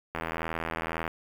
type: click train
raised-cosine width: 0.5 ms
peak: -16 dBFS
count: 77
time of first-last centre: 0.15-1.078 s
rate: 81.9 Hz
effects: 7-bit